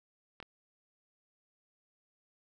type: clicks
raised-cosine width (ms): 0.3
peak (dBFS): -29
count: 2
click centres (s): 0.402 / 0.427
effects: none